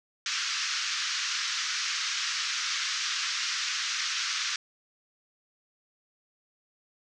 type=band-pass noise; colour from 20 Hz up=white; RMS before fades=-31 dBFS; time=0.26-4.56 s; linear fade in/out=2 ms; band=1200 to 6300 Hz; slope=48 dB/octave; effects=none